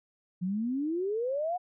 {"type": "exponential sweep", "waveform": "sine", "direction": "up", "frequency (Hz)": [174.2, 741], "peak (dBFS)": -28, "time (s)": [0.41, 1.58], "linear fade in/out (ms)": 20, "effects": []}